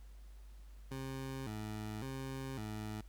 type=tone with vibrato; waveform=20% pulse; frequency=119.7 Hz; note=A#2; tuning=46 cents sharp; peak=-36 dBFS; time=0.91-3.01 s; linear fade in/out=5 ms; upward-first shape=square; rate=0.9 Hz; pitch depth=190 cents each way; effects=added 50 Hz sine -51 dBFS peak until 3.08 s + pink hiss -69 dBFS RMS until 3.08 s